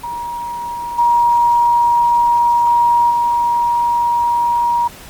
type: tone with level steps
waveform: sine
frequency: 950 Hz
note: A#5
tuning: 33 cents sharp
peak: -21 / -9 / -12 dBFS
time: 0.03-4.88 s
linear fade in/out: 10 ms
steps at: 0.98 / 3.1 s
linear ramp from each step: 10 ms
effects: pink hiss -37 dBFS RMS until 5.09 s + Opus 24 kbps